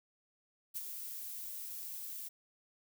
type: noise with ADSR envelope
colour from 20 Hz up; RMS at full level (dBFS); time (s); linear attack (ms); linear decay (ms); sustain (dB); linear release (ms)
violet; -38; 0.74-2.29; 27; 32; -6; 15
effects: none